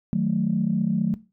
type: chord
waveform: sine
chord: D# diminished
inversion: none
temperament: equal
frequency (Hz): 155.56 / 185 / 220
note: D#3 / F#3 / A3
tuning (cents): 0 / 0 / 0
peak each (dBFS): -27 / -22 / -24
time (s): 0.13-1.14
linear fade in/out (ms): 0
effects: noise-tail reverb RT60 0.3 s tail -19 dB re dry + tanh soft clip ceiling -11 dBFS